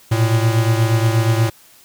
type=beating tone pair; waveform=square; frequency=111.3 / 119.7 Hz; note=A2 / A#2; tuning=+20 / +46 cents; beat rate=8.4 Hz; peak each=-15 / -20 dBFS; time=0.11-1.5 s; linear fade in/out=10 ms; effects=white hiss -48 dBFS RMS until 1.84 s